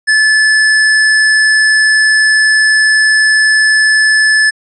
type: tone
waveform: square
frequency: 1734 Hz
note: A6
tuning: 26 cents flat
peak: -7 dBFS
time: 0.07-4.51 s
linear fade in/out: 20 ms
effects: resampled to 22050 Hz